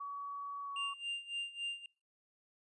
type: tone with pitch glide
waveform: sine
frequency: 1132 to 1122.9 Hz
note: C#6 to C#6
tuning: +36 to +22 cents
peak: -40 dBFS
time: 0-0.94 s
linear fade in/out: 10 ms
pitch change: -14 cents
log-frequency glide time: 0.62-0.7 s
type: tone with tremolo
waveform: triangle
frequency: 2794 Hz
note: F7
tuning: in tune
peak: -34 dBFS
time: 0.76-1.86 s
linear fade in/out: 2 ms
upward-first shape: sine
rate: 3.6 Hz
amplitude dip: 85%
effects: noise-tail reverb RT60 0.4 s tail -26 dB re dry + resampled to 24000 Hz